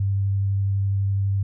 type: tone with vibrato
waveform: sine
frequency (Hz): 98.5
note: G2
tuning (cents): +9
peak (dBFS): -19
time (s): 0-1.43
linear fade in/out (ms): 5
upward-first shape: triangle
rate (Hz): 12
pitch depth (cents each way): 12
effects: none